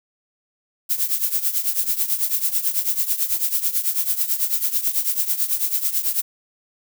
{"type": "noise with tremolo", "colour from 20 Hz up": "violet", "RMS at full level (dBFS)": -18, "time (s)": [0.89, 6.22], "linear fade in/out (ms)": 20, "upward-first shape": "triangle", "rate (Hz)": 9.1, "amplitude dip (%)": 85, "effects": []}